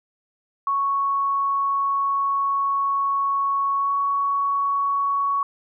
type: tone with pitch glide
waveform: sine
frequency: 1108.7 to 1117.7 Hz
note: C#6 to C#6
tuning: 0 to +14 cents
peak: -19 dBFS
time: 0.67-5.43 s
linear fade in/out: 2 ms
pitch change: +14 cents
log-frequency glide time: 3.77-3.93 s
effects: none